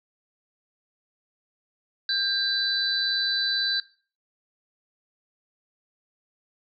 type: tone cluster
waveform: sine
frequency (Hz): 1590 / 3989 / 4611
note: G6 / B7 / D8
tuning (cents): +24 / +17 / -33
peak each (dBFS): -29 / -25 / -30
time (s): 2.09-3.8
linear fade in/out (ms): 2
effects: noise-tail reverb RT60 0.4 s tail -18 dB re dry